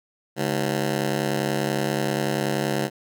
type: ring-modulated tone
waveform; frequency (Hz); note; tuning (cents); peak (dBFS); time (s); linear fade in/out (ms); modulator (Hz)
15% pulse; 174.61; F3; 0; -13; 0.36-2.9; 50; 35.2
effects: none